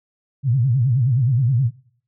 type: tone with vibrato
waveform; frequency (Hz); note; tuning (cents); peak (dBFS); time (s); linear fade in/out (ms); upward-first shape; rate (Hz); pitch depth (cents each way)
sine; 126.1; B2; +36; -14; 0.43-1.71; 50; sine; 9.5; 190
effects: noise-tail reverb RT60 0.6 s tail -23 dB re dry

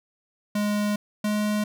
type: tone pair in turn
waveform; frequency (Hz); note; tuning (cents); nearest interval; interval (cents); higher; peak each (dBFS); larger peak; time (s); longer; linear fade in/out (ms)
square; 207.7 / 210; G#3 / G#3; 0 / +19; unison; 19; second; -23; neither; 0.55-0.96 / 1.24-1.64; first; 5
effects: none

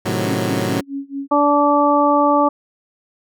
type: chord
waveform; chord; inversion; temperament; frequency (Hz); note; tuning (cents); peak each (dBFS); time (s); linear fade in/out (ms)
15% pulse; A diminished seventh; none; equal; 110 / 130.81 / 155.56 / 185; A2 / C3 / Eb3 / Gb3; 0 / 0 / 0 / 0; -16 / -19 / -21 / -16; 0.05-0.81; 10
type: tone with tremolo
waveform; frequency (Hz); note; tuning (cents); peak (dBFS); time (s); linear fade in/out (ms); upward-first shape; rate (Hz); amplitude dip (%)
sine; 277.2; C#4; 0; -21; 0.26-1.28; 20; sine; 4.6; 95
type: harmonic tone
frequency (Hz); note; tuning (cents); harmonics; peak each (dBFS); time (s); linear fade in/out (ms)
290; D4; -22; 1 / 2 / 3 / 4; -17 / -17 / -17 / -17; 1.31-2.49; 10
effects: none

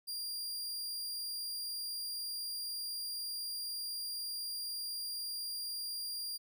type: tone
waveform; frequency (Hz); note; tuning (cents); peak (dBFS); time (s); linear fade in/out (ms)
sawtooth; 4786; D8; +32; -35; 0.07-6.38; 20
effects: none

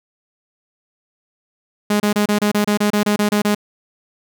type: tone bursts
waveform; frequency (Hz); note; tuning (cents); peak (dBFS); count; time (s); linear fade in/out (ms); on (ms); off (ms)
sawtooth; 207.7; G#3; 0; -10; 13; 1.9-3.548; 5; 100; 29
effects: none

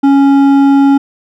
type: tone with hard clipping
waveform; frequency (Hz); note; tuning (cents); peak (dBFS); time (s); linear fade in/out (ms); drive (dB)
sine; 277.2; C#4; 0; -6; 0.03-0.98; 10; 8
effects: none

